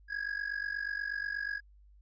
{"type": "tone with amplitude modulation", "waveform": "triangle", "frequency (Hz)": 1653, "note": "G#6", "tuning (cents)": -9, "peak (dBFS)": -28, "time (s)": [0.08, 1.61], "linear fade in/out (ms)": 50, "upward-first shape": "sine", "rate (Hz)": 48.3, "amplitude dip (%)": 85, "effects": ["added 50 Hz sine -56 dBFS peak until 2.01 s", "resampled to 16000 Hz"]}